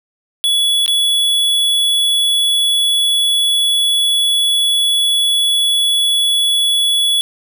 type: tone with dropouts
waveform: square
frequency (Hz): 3394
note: G#7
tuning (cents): +37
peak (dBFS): -12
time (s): 0.44-7.21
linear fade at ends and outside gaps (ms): 0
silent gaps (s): 0.861-0.879
effects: none